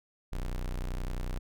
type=tone; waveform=40% pulse; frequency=30.73 Hz; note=B0; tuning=8 cents flat; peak=-31 dBFS; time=0.32-1.39 s; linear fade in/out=10 ms; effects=none